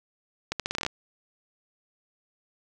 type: accelerating click train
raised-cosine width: 0.2 ms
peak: -11 dBFS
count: 10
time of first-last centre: 0.52-0.864 s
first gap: 77 ms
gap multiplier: 0.81
effects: none